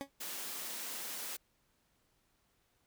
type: tone with exponential decay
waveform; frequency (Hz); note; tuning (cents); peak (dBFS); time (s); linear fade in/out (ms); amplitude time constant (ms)
20% pulse; 277.2; C#4; 0; -30; 0.01-0.1; 0; 19
type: high-pass noise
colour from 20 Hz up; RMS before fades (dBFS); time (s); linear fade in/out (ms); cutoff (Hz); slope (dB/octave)
white; -42; 0.2-1.37; 10; 180; 48
effects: pink hiss -75 dBFS RMS until 2.86 s